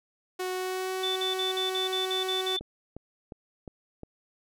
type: tone with pitch glide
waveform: sawtooth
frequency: 368.8 to 375 Hz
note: F#4 to F#4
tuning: -6 to +23 cents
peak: -26 dBFS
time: 0.39-2.57 s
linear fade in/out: 10 ms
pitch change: +29 cents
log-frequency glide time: 0.51-0.91 s
type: tone bursts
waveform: sine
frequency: 3520 Hz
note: A7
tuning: in tune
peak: -28 dBFS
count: 9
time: 1.03-2.592 s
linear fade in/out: 5 ms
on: 130 ms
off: 49 ms
type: click train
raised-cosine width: 2 ms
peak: -27 dBFS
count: 5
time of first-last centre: 2.61-4.033 s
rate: 2.81 Hz
effects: none